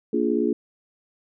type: chord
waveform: sine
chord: Bb dominant seventh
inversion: none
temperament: just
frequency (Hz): 233.1 / 291.4 / 349.6 / 419.5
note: Bb3 / D4 / F4 / Ab4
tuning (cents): 0 / -13 / +2 / +17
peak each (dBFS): -25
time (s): 0.13-0.53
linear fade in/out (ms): 5
effects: none